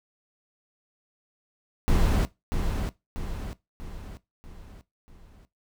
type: noise with echo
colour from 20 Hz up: brown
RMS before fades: -21 dBFS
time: 1.88-2.25 s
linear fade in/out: 0 ms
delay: 640 ms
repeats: 5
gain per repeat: -6 dB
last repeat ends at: 5.45 s
effects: noise-tail reverb RT60 0.2 s tail -18 dB re dry